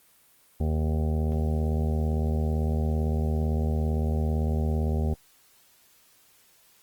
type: harmonic tone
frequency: 77.78 Hz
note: D#2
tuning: in tune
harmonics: 1 / 2 / 3 / 5 / 6 / 7 / 8 / 9 / 10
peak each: -24 / -31 / -32 / -37 / -40 / -42 / -45 / -45 / -44 dBFS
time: 0.6-5.14 s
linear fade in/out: 5 ms
effects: white hiss -60 dBFS RMS until 6.82 s + Opus 24 kbps